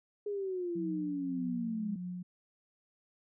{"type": "exponential sweep", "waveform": "sine", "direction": "down", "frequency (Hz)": [417.6, 203.2], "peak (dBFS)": -33, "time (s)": [0.26, 1.96], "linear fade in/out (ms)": 5}
{"type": "tone with tremolo", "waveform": "sine", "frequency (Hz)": 179.6, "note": "F3", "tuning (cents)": 49, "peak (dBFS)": -36, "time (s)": [0.75, 2.23], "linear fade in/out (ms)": 10, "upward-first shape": "triangle", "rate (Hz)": 1.7, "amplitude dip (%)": 60}
{"effects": []}